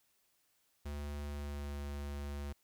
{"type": "tone with pitch glide", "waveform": "square", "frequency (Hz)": [72.7, 71.62], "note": ["D2", "D2"], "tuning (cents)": [-17, -43], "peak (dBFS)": -40, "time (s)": [0.85, 2.53], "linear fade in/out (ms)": 10, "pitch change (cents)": -26, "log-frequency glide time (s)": [1.22, 1.78], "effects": ["white hiss -75 dBFS RMS until 2.63 s"]}